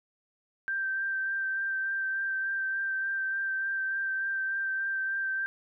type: tone with vibrato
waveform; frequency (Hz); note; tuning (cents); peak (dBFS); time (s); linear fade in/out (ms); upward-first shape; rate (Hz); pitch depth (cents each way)
sine; 1568; G6; 0; -28; 0.68-5.46; 0; sine; 3.4; 16
effects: none